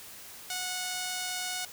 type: tone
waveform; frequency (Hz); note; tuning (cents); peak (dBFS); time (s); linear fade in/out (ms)
5% pulse; 733; F#5; -16; -21; 0.5-1.65; 2
effects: white hiss -47 dBFS RMS until 1.72 s